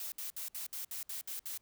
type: noise bursts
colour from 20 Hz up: blue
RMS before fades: -41 dBFS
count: 9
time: 0-1.576 s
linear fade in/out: 2 ms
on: 120 ms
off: 62 ms
effects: pink hiss -74 dBFS RMS until 1.61 s